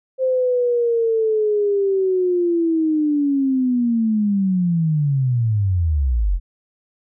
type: linear sweep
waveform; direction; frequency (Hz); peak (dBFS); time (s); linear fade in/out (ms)
sine; down; 524 to 40.3; -15; 0.18-6.4; 50
effects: none